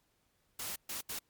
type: noise bursts at uneven times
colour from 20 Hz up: white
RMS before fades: -40 dBFS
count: 3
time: 0.59-0.76 / 0.89-1.01 / 1.09-1.19 s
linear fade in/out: 5 ms
effects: pink hiss -75 dBFS RMS until 1.29 s + MP3 96 kbps